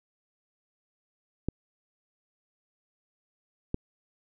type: clicks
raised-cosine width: 3 ms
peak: -15 dBFS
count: 2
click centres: 1.486 / 3.744 s
effects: none